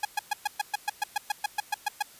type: tone bursts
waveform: sawtooth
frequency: 830.6 Hz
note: G#5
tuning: in tune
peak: -20 dBFS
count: 15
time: 0.03-2.025 s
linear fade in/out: 5 ms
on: 21 ms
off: 120 ms
effects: white hiss -52 dBFS RMS until 2.19 s + resampled to 32000 Hz